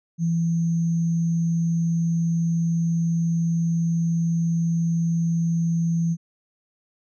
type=tone with sample-and-hold; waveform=sine; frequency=167.1 Hz; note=E3; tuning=24 cents sharp; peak=-19 dBFS; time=0.18-6.17 s; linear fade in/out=50 ms; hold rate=6300 Hz; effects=resampled to 22050 Hz